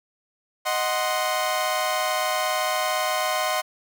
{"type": "chord", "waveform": "sawtooth", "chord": "C diminished", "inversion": "first", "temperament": "equal", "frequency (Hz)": [622.3, 740, 1046.5], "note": ["Eb5", "Gb5", "C6"], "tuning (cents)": [0, 0, 0], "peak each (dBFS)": -23, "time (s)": [0.65, 3.62], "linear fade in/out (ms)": 20, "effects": []}